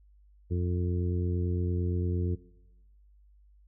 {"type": "harmonic tone", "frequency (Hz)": 88.8, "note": "F2", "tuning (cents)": 29, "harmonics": [1, 2, 3, 4, 5], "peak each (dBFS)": [-27, -35, -40, -37, -41], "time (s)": [0.5, 2.36], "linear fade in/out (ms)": 20, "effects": ["noise-tail reverb RT60 1.0 s tail -19 dB re dry", "added 50 Hz sine -56 dBFS peak until 3.67 s"]}